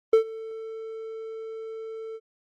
triangle tone with ADSR envelope, 445.2 Hz, A4, 20 cents sharp, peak -10 dBFS, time 0.13-2.2 s, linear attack 4 ms, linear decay 100 ms, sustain -22 dB, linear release 47 ms, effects Opus 24 kbps

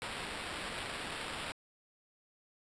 violet noise with sample-and-hold, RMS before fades -41 dBFS, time 0.02-1.52 s, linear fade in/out 0 ms, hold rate 6300 Hz, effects resampled to 22050 Hz

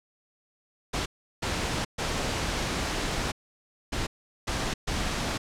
pink noise bursts at uneven times, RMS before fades -29 dBFS, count 6, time 0.93-1.06 / 1.42-1.85 / 1.98-3.32 / 3.92-4.07 / 4.47-4.74 / 4.87-5.38 s, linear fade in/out 10 ms, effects low-pass 7000 Hz 12 dB/octave

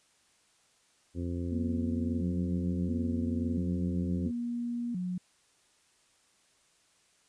harmonic tone, 86.8 Hz, F2, 10 cents flat, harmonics 1 / 2 / 3 / 4 / 5 / 6, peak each -34 / -41 / -36 / -42 / -48 / -49 dBFS, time 1.14-4.32 s, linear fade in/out 50 ms
sine tone with vibrato, 207.7 Hz, G#3, in tune, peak -31 dBFS, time 1.52-5.18 s, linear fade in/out 5 ms, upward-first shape square, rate 0.73 Hz, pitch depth 240 cents each way
effects white hiss -67 dBFS RMS until 7.28 s + resampled to 22050 Hz

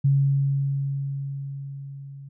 sine tone with level ramp, 138.59 Hz, C#3, in tune, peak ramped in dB -15 to -38 dBFS, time 0.04-2.29 s, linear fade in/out 10 ms, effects none

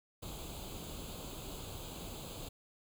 pink noise with comb filter, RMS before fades -45 dBFS, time 0.22-2.49 s, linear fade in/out 10 ms, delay 0.27 ms, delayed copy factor +0.8, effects none

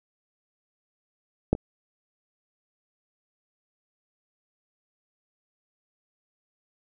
clicks, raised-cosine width 2 ms, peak -6 / -20 dBFS, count 2, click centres 1.53 / 1.551 s, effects none

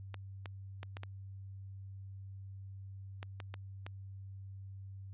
clicks, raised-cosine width 0.3 ms, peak -28 dBFS, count 9, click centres 0.143 / 0.458 / 0.831 / 0.969 / 1.034 / 3.229 / 3.402 / 3.541 / 3.865 s, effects added 97 Hz sine -45 dBFS peak until 5.13 s + resampled to 8000 Hz

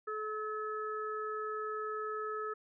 harmonic tone, 430 Hz, A4, 40 cents flat, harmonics 1 / 3 / 4, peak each -39 / -38 / -47 dBFS, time 0.07-2.54 s, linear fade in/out 10 ms, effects none

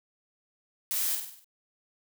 blue noise with echo, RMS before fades -30 dBFS, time 0.91-1.15 s, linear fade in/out 0 ms, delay 49 ms, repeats 6, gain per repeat -5 dB, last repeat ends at 1.444 s, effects none

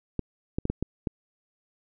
clicks, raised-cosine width 3 ms, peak -14 dBFS, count 6, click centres 0.193 / 0.585 / 0.654 / 0.7 / 0.826 / 1.072 s, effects none

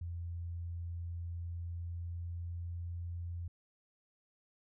sine tone with pitch glide, 85.5 to 86.24 Hz, F2 to F2, -36 to -21 cents, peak -38 dBFS, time 0.01-3.48 s, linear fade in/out 5 ms, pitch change +15 cents, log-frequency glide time 1.33-3.01 s, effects none

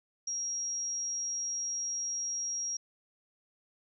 sine tone, 5640 Hz, F8, 16 cents sharp, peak -32 dBFS, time 0.27-2.77 s, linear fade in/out 5 ms, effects none

